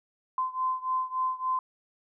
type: beating tone pair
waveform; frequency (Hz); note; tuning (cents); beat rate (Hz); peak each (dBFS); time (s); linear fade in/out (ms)
sine; 1030 / 1033.5; C6 / C6; -28 / -22; 3.5; -29 / -31; 0.38-1.59; 2
effects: none